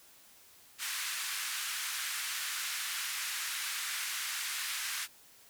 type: band-pass noise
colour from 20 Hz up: pink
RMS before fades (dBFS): -37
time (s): 0.78-5.08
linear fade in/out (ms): 50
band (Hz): 1400 to 14000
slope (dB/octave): 24
effects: white hiss -59 dBFS RMS until 5.49 s